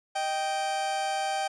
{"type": "tone pair together", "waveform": "40% pulse", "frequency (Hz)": [622.3, 782.2], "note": ["D#5", "G5"], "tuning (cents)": [0, -4], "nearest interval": "major third", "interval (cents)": 396, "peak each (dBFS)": [-34, -27], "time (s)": [0.15, 1.48], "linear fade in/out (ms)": 10, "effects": ["resampled to 22050 Hz"]}